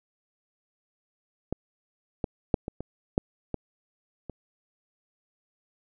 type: clicks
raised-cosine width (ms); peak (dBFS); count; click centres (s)
2; -15 / -14 / -7 / -19 / -21 / -8 / -16 / -23; 8; 1.526 / 2.242 / 2.542 / 2.681 / 2.806 / 3.179 / 3.543 / 4.297
effects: none